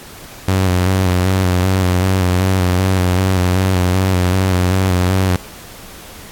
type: tone with vibrato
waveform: sawtooth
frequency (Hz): 92.5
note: F#2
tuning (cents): 0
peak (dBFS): -8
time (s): 0.48-5.36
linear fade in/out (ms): 0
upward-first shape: square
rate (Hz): 2.6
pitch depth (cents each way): 40
effects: pink hiss -36 dBFS RMS until 6.31 s + AAC 64 kbps